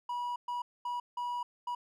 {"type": "tone bursts at uneven times", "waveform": "triangle", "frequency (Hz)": 971, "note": "B5", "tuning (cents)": -30, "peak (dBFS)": -31, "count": 5, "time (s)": [[0.09, 0.36], [0.48, 0.62], [0.85, 1], [1.17, 1.43], [1.67, 1.75]], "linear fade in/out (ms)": 5, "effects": []}